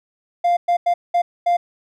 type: tone bursts at uneven times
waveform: triangle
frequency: 698 Hz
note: F5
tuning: 1 cent flat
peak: -11 dBFS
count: 5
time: 0.44-0.57 / 0.68-0.77 / 0.86-0.94 / 1.14-1.22 / 1.46-1.57 s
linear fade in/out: 10 ms
effects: tanh soft clip ceiling -7 dBFS